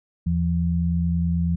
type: tone pair together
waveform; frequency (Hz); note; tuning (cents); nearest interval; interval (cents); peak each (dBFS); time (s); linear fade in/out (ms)
sine; 81 / 170.35; E2 / F3; -30 / -43; octave + minor second; 1287; -23 / -21; 0.26-1.56; 10
effects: none